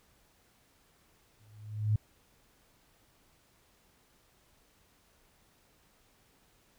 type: tone with exponential growth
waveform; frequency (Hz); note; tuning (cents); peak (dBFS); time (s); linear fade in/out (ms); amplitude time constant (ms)
sine; 106.6; G#2; +46; -22; 1.4-1.96; 5; 120
effects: pink hiss -67 dBFS RMS until 6.78 s